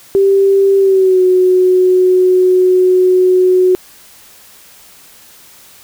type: tone with pitch glide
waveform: sine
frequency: 392 to 367.9 Hz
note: G4 to F#4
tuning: 0 to -10 cents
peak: -6 dBFS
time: 0.15-3.75 s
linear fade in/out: 0 ms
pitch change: -110 cents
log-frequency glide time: 0.78-1.22 s
effects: white hiss -41 dBFS RMS until 5.83 s